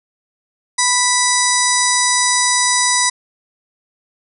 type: harmonic tone with a mistuned harmonic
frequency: 987.8 Hz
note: B5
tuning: in tune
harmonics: 1 / 2 / 4 / 5 / 6 / 7 / 8 / 9 / 10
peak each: -19 / -20 / -23 / -22 / -19 / -26 / -22 / -21 / -27 dBFS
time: 0.78-3.1 s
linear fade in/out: 10 ms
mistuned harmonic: 4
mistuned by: -17 cents
effects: none